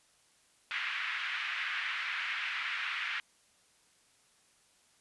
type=band-pass noise; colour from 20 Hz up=white; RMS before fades=-36 dBFS; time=0.71-3.2 s; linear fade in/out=0 ms; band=1400 to 2600 Hz; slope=24 dB/octave; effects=white hiss -67 dBFS RMS until 5 s + resampled to 24000 Hz